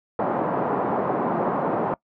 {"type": "band-pass noise", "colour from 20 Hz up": "white", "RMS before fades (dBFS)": -24, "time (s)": [0.19, 1.94], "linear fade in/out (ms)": 2, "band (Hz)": [150, 970], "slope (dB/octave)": 24, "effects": ["noise-tail reverb RT60 0.1 s tail -22 dB re dry"]}